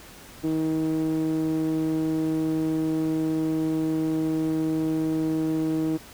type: tone with band-pass filter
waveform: sawtooth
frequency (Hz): 158.5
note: D#3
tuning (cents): +32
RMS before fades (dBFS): -25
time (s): 0.43-5.98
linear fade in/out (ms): 20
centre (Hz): 330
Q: 3.6
effects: pink hiss -46 dBFS RMS until 6.13 s